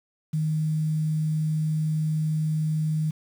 sine tone with quantisation, 155.56 Hz, D#3, in tune, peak -22 dBFS, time 0.33-3.11 s, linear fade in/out 10 ms, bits 8, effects none

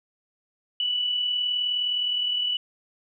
sine tone with amplitude modulation, 2960 Hz, F#7, in tune, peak -21 dBFS, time 0.8-2.57 s, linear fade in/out 2 ms, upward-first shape sine, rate 39.5 Hz, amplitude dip 40%, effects none

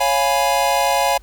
square chord, C# dominant seventh, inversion none, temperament equal, 554.4 / 698.5 / 830.6 / 987.8 Hz, C#5 / E#5 / G#5 / B5, 0 / 0 / 0 / 0 cents, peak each -22 / -21 / -20 / -23 dBFS, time 0-1.18 s, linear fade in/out 10 ms, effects added 49 Hz sine -41 dBFS peak until 1.22 s + pink hiss -54 dBFS RMS until 1.22 s

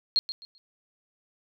sine tone with echo, 4239 Hz, C8, 22 cents sharp, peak -19 dBFS, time 0.16-0.19 s, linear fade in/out 0 ms, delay 130 ms, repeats 3, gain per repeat -12 dB, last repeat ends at 0.58 s, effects none

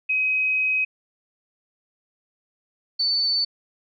sine tone pair in turn, 2530 / 4508 Hz, D#7 / C#8, +28 / +28 cents, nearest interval minor seventh, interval 1000 cents, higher second, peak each -19 dBFS, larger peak neither, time 0.09-0.85 / 2.99-3.45 s, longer first, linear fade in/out 10 ms, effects none

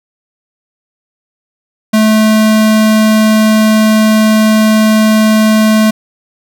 square tone, 217 Hz, A3, 24 cents flat, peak -6 dBFS, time 1.93-5.91 s, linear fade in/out 10 ms, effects none

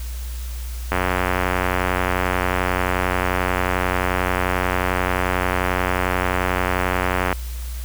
click train, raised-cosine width 0.5 ms, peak -4 dBFS, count 586, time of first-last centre 0.92-7.327 s, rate 91.3 Hz, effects added 60 Hz sine -26 dBFS peak until 7.84 s + white hiss -40 dBFS RMS until 7.84 s

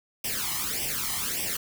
white noise with flanger, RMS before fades -30 dBFS, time 0.24-1.57 s, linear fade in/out 5 ms, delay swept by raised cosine 0.36 to 1 ms, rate 1.7 Hz, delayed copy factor +0.8, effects none

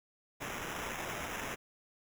white noise with sample-and-hold, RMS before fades -40 dBFS, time 0.4-1.56 s, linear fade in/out 20 ms, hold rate 4410 Hz, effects none

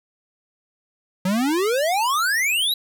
square exponential sweep, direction up, 178.6 to 4014 Hz, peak -19 dBFS, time 1.25-2.74 s, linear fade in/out 5 ms, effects none

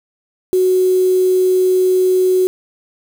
sine tone with quantisation, 370 Hz, F#4, in tune, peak -10 dBFS, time 0.53-2.47 s, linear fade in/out 0 ms, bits 5, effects none

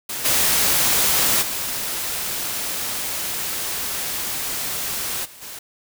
white noise with level steps, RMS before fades -28 / -18 / -26 / -43 / -35 dBFS, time 0.09-5.59 s, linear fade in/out 5 ms, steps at 0.24 / 1.41 / 5.24 / 5.41 s, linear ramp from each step 20 ms, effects none

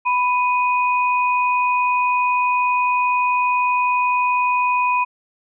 sine tone pair together, 991.2 / 2489 Hz, B5 / D#7, +6 / 0 cents, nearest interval octave + major third, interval 1594 cents, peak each -16 / -22 dBFS, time 0.05-5.05 s, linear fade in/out 20 ms, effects none

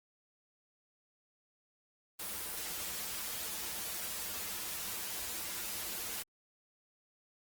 white noise with comb filter, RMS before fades -40 dBFS, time 2.19-6.23 s, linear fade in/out 10 ms, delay 7.4 ms, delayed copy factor -0.95, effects Opus 24 kbps

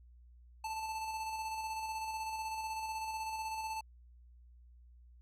square tone with tremolo, 880 Hz, A5, in tune, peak -37 dBFS, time 0.64-3.81 s, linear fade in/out 5 ms, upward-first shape square, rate 16 Hz, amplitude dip 30%, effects added 60 Hz sine -56 dBFS peak until 5.21 s + low-pass 12000 Hz 12 dB/octave

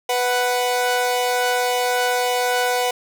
sawtooth tone pair together, 494.6 / 741 Hz, B4 / F#5, +3 / +2 cents, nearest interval perfect fifth, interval 699 cents, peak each -17 dBFS, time 0.09-2.91 s, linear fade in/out 5 ms, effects none

